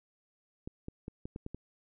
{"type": "clicks", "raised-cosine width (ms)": 3, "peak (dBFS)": -27, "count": 7, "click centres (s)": [0.675, 0.884, 1.081, 1.255, 1.361, 1.464, 1.546], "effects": []}